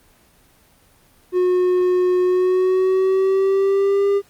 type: tone with pitch glide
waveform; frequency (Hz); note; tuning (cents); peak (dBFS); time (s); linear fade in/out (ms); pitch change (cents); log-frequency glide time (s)
triangle; 362.9 to 400.3; F#4 to G4; -34 to +36; -12; 1.32-4.22; 50; +170; 2.22-4.09
effects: pink hiss -54 dBFS RMS until 4.29 s + Opus 24 kbps